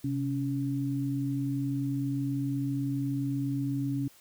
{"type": "tone pair together", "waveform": "sine", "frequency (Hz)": [132.14, 280], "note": ["C3", "C#4"], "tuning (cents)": [17, 18], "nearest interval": "octave + minor second", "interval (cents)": 1301, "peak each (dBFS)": [-31, -30], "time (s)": [0.04, 4.08], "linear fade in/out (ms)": 5, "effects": ["white hiss -58 dBFS RMS until 4.2 s"]}